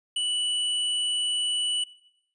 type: tone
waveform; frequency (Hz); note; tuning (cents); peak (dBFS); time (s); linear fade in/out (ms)
square; 2960; F#7; 0; -25; 0.16-1.84; 5
effects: noise-tail reverb RT60 0.8 s tail -19 dB re dry + resampled to 24000 Hz